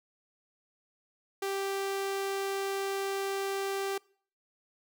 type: tone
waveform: sawtooth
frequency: 392 Hz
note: G4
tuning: in tune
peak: -27 dBFS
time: 1.42-3.98 s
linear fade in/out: 5 ms
effects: noise-tail reverb RT60 0.5 s tail -24 dB re dry